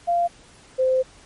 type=tone pair in turn; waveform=sine; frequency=692 / 518.4 Hz; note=F5 / C5; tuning=-16 / -16 cents; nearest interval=perfect fourth; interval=500 cents; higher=first; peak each=-17 / -16 dBFS; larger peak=second; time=0.07-0.28 / 0.78-1.03 s; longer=second; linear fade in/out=20 ms; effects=pink hiss -50 dBFS RMS until 1.25 s + MP3 48 kbps